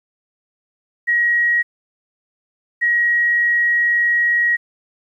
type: tone pair in turn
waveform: sine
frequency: 1899 / 1899 Hz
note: A#6 / A#6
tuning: +32 / +32 cents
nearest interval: unison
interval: 0 cents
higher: neither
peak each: -13 dBFS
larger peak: neither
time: 1.07-1.63 / 2.81-4.57 s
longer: second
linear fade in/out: 20 ms
effects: 9-bit